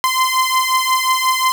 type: beating tone pair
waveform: sawtooth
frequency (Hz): 1032 / 1037.6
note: C6 / C6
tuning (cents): -24 / -15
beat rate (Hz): 5.6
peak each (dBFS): -13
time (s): 0.04-1.52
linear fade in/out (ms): 0
effects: 7-bit